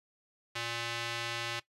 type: tone with band-pass filter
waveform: square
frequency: 117.4 Hz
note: A#2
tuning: 13 cents sharp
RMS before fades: -37 dBFS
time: 0.55-1.6 s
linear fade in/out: 10 ms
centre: 3000 Hz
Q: 1
effects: noise-tail reverb RT60 0.1 s tail -17 dB re dry + resampled to 32000 Hz